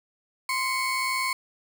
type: tone pair together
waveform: 35% pulse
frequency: 1045 / 2212 Hz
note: C6 / C#7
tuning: -2 / -4 cents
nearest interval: octave + minor second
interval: 1298 cents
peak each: -26 dBFS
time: 0.49-1.33 s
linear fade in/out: 2 ms
effects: none